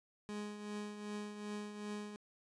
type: tone with tremolo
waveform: 30% pulse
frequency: 208.3 Hz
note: G#3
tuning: 5 cents sharp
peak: -37 dBFS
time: 0.29-2.16 s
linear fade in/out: 0 ms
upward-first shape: triangle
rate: 2.6 Hz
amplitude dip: 60%
effects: resampled to 22050 Hz